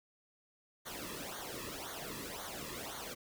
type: noise with flanger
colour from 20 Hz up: pink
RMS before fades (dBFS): -44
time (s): 0.85-3.15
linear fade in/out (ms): 20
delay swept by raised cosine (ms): 0.38 to 1.37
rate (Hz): 1.9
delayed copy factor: -0.8
effects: none